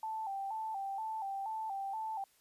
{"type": "tone with vibrato", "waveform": "sine", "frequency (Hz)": 830.6, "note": "G#5", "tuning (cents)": 0, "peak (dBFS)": -36, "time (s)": [0.03, 2.24], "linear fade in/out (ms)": 2, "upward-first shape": "square", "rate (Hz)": 2.1, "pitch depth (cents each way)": 100, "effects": ["white hiss -69 dBFS RMS until 2.4 s", "resampled to 32000 Hz"]}